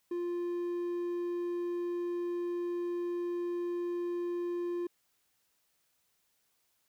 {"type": "tone", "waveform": "triangle", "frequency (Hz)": 349.2, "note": "F4", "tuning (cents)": 0, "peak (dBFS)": -30, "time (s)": [0.11, 4.87], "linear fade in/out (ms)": 5, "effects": ["white hiss -75 dBFS RMS until 6.88 s"]}